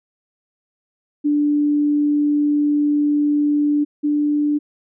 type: tone pair in turn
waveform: sine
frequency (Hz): 293.7 / 294.9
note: D4 / D4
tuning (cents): 0 / +7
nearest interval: unison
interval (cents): 7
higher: second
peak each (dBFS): -14 / -15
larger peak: first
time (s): 1.24-3.85 / 4.03-4.59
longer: first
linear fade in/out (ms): 20
effects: none